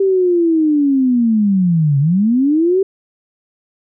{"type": "linear two-way sweep", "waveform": "sine", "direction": "down then up", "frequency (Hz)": [393.6, 135.5, 393.6], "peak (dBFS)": -10, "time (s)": [0, 2.83], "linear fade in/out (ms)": 5, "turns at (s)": 1.99, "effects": []}